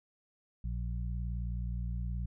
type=harmonic tone; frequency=59 Hz; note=A#1; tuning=22 cents sharp; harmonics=1 / 2 / 3; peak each=-34 / -40 / -44 dBFS; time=0.64-2.26 s; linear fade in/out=5 ms; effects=none